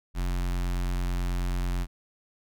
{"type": "tone with notch filter", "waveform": "square", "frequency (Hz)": 44.6, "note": "F1", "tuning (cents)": 37, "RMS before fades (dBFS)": -28, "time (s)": [0.14, 1.87], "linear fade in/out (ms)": 50, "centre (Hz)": 490, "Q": 1.7, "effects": []}